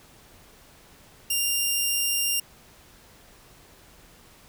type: tone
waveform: 10% pulse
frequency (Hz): 2794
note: F7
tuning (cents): 0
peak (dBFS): -14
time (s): 1.3-2.4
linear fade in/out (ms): 5
effects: pink hiss -53 dBFS RMS until 4.48 s